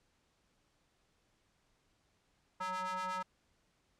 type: ring-modulated tone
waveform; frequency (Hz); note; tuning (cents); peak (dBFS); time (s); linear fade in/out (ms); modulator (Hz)
square; 184.3; F#3; -7; -34; 2.6-3.23; 10; 1110
effects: pink hiss -75 dBFS RMS until 3.99 s + low-pass 8000 Hz 12 dB/octave